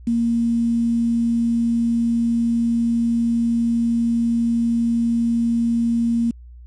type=tone with quantisation; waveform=sine; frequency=233.1 Hz; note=A#3; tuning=in tune; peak=-16 dBFS; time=0.07-6.31 s; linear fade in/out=5 ms; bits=7; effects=added 60 Hz sine -38 dBFS peak until 6.66 s + resampled to 22050 Hz